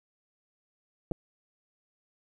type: clicks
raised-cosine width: 2 ms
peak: -19 dBFS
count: 2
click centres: 1.113 / 1.119 s
effects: 10-bit